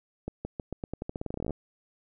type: accelerating click train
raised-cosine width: 2 ms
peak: -20 dBFS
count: 21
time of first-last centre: 0.28-1.507 s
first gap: 170 ms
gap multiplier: 0.87
effects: none